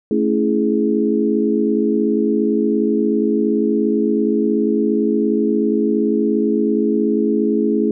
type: chord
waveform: sine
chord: A major seventh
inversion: none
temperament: equal with one note detuned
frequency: 220 / 277.2 / 329.6 / 418 Hz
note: A3 / C#4 / E4 / G#4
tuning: 0 / 0 / 0 / +11 cents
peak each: -18 / -21 / -20 / -19 dBFS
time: 0.11-7.91 s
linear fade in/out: 2 ms
effects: none